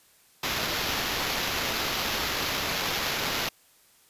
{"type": "noise with sample-and-hold", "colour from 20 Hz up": "violet", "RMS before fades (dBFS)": -29, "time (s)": [0.43, 3.49], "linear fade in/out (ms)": 5, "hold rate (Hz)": 8820, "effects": ["white hiss -60 dBFS RMS until 4.09 s", "resampled to 32000 Hz"]}